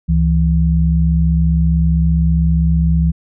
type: tone pair together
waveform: sine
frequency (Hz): 69.1 / 164.35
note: C#2 / E3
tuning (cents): -5 / -5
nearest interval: octave + minor third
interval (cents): 1500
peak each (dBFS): -13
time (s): 0.08-3.12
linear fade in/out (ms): 20
effects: none